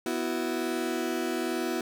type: chord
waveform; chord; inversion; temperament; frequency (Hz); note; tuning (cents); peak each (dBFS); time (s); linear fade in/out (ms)
35% pulse; B suspended fourth; none; just; 246.9 / 329.3 / 370.4; B3 / E4 / F#4; 0 / -2 / +2; -32 / -30 / -31; 0.06-1.81; 2
effects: none